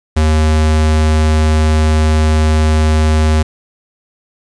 square tone, 77.78 Hz, D#2, in tune, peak -9 dBFS, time 0.16-3.43 s, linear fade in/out 10 ms, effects resampled to 22050 Hz + 7-bit

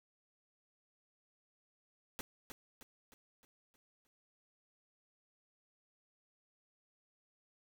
pink noise with echo, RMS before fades -43 dBFS, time 2.19-2.21 s, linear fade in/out 0 ms, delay 310 ms, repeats 6, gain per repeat -6 dB, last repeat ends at 4.07 s, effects none

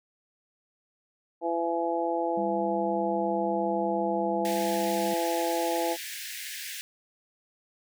harmonic tone, 168.4 Hz, E3, 37 cents sharp, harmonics 2 / 3 / 4 / 5, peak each -31 / -31 / -31 / -31 dBFS, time 1.41-5.97 s, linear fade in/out 50 ms
sine tone, 199.2 Hz, G3, 28 cents sharp, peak -33 dBFS, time 2.37-5.14 s, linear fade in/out 5 ms
pink high-pass noise, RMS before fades -38 dBFS, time 4.45-6.81 s, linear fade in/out 0 ms, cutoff 1600 Hz, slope 96 dB/octave
effects none

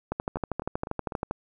two click trains, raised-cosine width 1 ms, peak -14 / -21 dBFS, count 16 / 4, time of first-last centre 0.12-1.31 / 0.37-1.122 s, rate 12.6 / 3.99 Hz, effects none

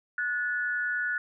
sine tone pair together, 1462.8 / 1733 Hz, F#6 / A6, -20 / -27 cents, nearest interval minor third, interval 293 cents, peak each -28 / -32 dBFS, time 0.18-1.18 s, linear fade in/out 2 ms, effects none

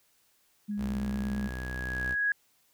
sine tone with vibrato, 206.2 Hz, G#3, 12 cents flat, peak -30 dBFS, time 0.68-1.49 s, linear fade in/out 20 ms, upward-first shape sine, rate 8.9 Hz, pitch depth 15 cents each way
sine tone with exponential growth, 1661.2 Hz, G#6, in tune, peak -23 dBFS, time 0.71-2.32 s, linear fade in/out 2 ms, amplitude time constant 350 ms
sawtooth tone, 63.1 Hz, B1, 38 cents sharp, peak -31 dBFS, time 0.77-2.16 s, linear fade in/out 50 ms
effects white hiss -68 dBFS RMS until 2.73 s

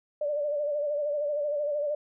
sine tone with vibrato, 587 Hz, D5, 1 cent flat, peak -26 dBFS, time 0.21-1.95 s, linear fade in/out 5 ms, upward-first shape sine, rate 13 Hz, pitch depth 53 cents each way, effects none

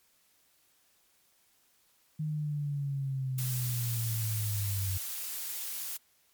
sine linear sweep, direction down, 155.2 to 93.9 Hz, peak -30 dBFS, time 2.19-4.98 s, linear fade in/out 10 ms
blue noise, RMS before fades -37 dBFS, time 3.38-5.97 s, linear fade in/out 5 ms
effects white hiss -68 dBFS RMS until 6.33 s + MP3 96 kbps

